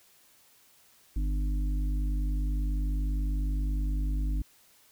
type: harmonic tone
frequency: 50.1 Hz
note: G1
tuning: 38 cents sharp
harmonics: 1 / 3 / 5 / 6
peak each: -26 / -41 / -42 / -43 dBFS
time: 1.16-4.42 s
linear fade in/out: 5 ms
effects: white hiss -61 dBFS RMS until 4.91 s